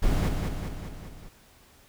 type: noise with echo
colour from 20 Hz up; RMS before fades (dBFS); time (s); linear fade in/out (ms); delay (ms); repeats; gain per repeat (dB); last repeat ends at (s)
brown; -22; 0.02-0.29; 10; 200; 5; -4; 1.29
effects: pink hiss -57 dBFS RMS until 1.88 s